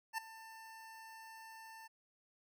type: tone with ADSR envelope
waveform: 25% pulse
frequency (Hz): 893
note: A5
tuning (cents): +25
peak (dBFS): -31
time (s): 0.13-1.88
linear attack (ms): 50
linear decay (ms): 5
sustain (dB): -17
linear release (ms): 16
effects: none